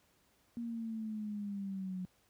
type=linear sweep; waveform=sine; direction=down; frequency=236.5 to 181.7 Hz; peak=-37 dBFS; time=0.57-2.05 s; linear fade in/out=0 ms; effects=pink hiss -71 dBFS RMS until 2.29 s + high-pass 60 Hz 12 dB/octave